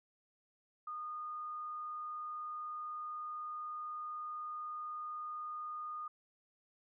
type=tone; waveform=sine; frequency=1226 Hz; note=D#6; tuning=26 cents flat; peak=-40 dBFS; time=0.87-6.08 s; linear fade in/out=5 ms; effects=none